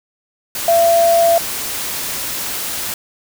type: tone in noise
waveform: sine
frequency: 675 Hz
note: E5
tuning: 41 cents sharp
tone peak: -9 dBFS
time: 0.68-1.38 s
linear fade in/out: 2 ms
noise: white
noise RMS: -23 dBFS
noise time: 0.55-2.94 s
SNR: +11 dB
effects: none